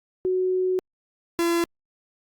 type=tone pair in turn; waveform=sine / 45% pulse; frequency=370 / 339.8 Hz; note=F#4 / F4; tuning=0 / -47 cents; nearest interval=minor second; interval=147 cents; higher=first; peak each=-20 / -20 dBFS; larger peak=neither; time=0.25-0.79 / 1.39-1.64 s; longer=first; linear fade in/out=0 ms; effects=Opus 48 kbps